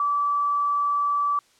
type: tone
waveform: sine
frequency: 1156 Hz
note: D6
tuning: 28 cents flat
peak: -20 dBFS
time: 0-1.39 s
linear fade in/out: 2 ms
effects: white hiss -60 dBFS RMS until 1.59 s + low-pass 8000 Hz 12 dB/octave